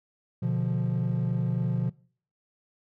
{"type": "chord", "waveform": "triangle", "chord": "B diminished", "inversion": "none", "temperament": "equal", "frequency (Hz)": [123.47, 146.83, 174.61], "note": ["B2", "D3", "F3"], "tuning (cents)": [0, 0, 0], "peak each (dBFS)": [-25, -29, -26], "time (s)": [0.42, 1.9], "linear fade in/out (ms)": 10, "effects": ["noise-tail reverb RT60 0.5 s tail -24 dB re dry", "tanh soft clip ceiling -17 dBFS"]}